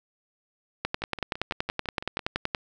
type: two click trains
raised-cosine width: 0.3 ms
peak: -10 / -20 dBFS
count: 19 / 9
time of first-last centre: 0.85-2.548 / 1.02-2.36 s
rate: 10.6 / 5.97 Hz
effects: none